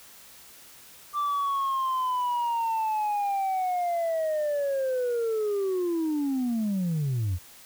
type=linear sweep; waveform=sine; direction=down; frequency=1180 to 82.41 Hz; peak=-22 dBFS; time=1.13-7.39 s; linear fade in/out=50 ms; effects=tanh soft clip ceiling -23 dBFS + white hiss -50 dBFS RMS until 7.65 s